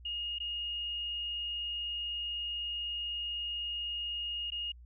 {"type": "tone with dropouts", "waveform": "sine", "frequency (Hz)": 2856, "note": "F7", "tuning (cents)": 38, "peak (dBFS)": -34, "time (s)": [0.05, 4.72], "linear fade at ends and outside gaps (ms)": 5, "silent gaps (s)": [[0.386, 0.401], [4.504, 4.519]], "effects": ["added 60 Hz sine -50 dBFS peak until 4.85 s"]}